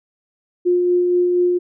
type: tone with tremolo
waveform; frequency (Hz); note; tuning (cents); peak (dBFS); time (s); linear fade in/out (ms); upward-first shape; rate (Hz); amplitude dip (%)
sine; 355.7; F4; +32; -12; 0.65-1.59; 20; sine; 4.2; 25
effects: none